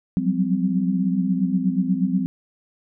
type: tone cluster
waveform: sine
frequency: 178.5 / 187.1 / 195.1 / 258.3 Hz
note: F3 / F#3 / G3 / C4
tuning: +38 / +20 / -8 / -22 cents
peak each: -24 dBFS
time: 0.17-2.26 s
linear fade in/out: 0 ms
effects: none